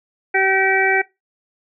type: harmonic tone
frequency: 384.3 Hz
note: G4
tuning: 34 cents flat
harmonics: 1 / 2 / 4 / 5 / 6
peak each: -20 / -20 / -20 / -20 / -20 dBFS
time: 0.34-1.02 s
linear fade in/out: 10 ms
effects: noise-tail reverb RT60 0.2 s tail -20 dB re dry